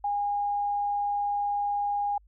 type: tone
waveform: sine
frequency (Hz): 816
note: G#5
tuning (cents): -31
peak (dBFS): -25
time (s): 0.04-2.18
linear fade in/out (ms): 5
effects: added 50 Hz sine -55 dBFS peak until 2.27 s